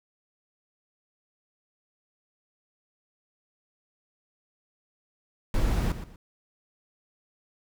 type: noise with echo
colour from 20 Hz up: brown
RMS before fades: -25 dBFS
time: 5.54-5.92 s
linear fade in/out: 2 ms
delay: 120 ms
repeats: 2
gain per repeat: -11 dB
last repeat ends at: 6.16 s
effects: none